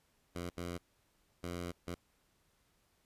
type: tone bursts at uneven times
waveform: 10% pulse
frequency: 87.31 Hz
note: F2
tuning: in tune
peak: -31 dBFS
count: 4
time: 0.35-0.5 / 0.57-0.78 / 1.43-1.72 / 1.87-1.95 s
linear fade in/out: 10 ms
effects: pink hiss -74 dBFS RMS until 3.05 s + resampled to 32000 Hz